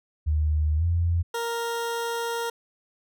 sine tone with pitch glide, 76.5 to 85.37 Hz, D#2 to F2, -29 to -39 cents, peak -20 dBFS, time 0.26-1.23 s, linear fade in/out 20 ms, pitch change +190 cents, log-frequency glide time 0.77-0.84 s
20% pulse tone, 466.2 Hz, A#4, in tune, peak -22 dBFS, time 1.34-2.5 s, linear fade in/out 5 ms
effects none

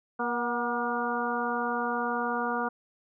harmonic tone with a mistuned harmonic, 238.5 Hz, A#3, 40 cents sharp, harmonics 1 / 2 / 3 / 4 / 5 / 6, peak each -34 / -34 / -34 / -34 / -34 / -34 dBFS, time 0.19-2.69 s, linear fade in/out 10 ms, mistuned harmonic 3, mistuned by +40 cents, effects none

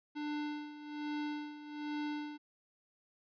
square tone with tremolo, 297.3 Hz, D4, 21 cents sharp, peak -36 dBFS, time 0.15-2.38 s, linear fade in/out 20 ms, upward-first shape sine, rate 1.2 Hz, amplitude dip 75%, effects resampled to 11025 Hz

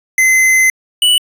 square tone pair in turn, 2053 / 2958 Hz, C7 / F#7, -33 / -1 cents, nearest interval tritone, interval 632 cents, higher second, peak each -8 dBFS, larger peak neither, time 0.18-0.7 / 1.02-1.18 s, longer first, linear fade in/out 2 ms, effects resampled to 32000 Hz

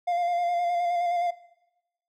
triangle tone with vibrato, 699 Hz, F5, 1 cent sharp, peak -21 dBFS, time 0.07-1.31 s, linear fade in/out 10 ms, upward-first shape square, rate 9.6 Hz, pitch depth 21 cents each way, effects noise-tail reverb RT60 0.9 s tail -18 dB re dry

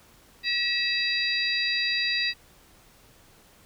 sine tone cluster, 1922 / 2609 / 3860 / 4751 Hz, B6 / E7 / B7 / D8, -48 / -18 / -40 / +19 cents, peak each -29 dBFS, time 0.43-2.34 s, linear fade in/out 50 ms, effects pink hiss -56 dBFS RMS until 3.65 s

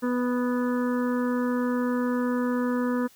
harmonic tone, 246.9 Hz, B3, in tune, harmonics 1 / 2 / 4 / 5 / 6 / 7, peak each -24 / -30 / -36 / -38 / -40 / -41 dBFS, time 0.02-3.08 s, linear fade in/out 20 ms, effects white hiss -56 dBFS RMS until 3.15 s

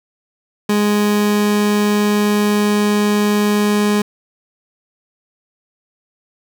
30% pulse tone, 207.7 Hz, G#3, in tune, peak -10 dBFS, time 0.69-4.02 s, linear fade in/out 5 ms, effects none

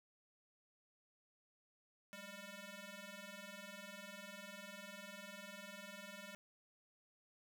10% pulse ring-modulated tone, 400 Hz, G4, 35 cents sharp, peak -39 dBFS, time 2.13-6.35 s, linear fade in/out 0 ms, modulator 1010 Hz, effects none

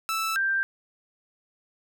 sawtooth / sine tone pair in turn, 1318.5 / 1576.6 Hz, E6 / G6, 0 / +9 cents, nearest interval minor third, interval 309 cents, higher second, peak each -22 dBFS, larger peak neither, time 0.09-0.36 / 0.36-0.63 s, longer neither, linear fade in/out 0 ms, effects none

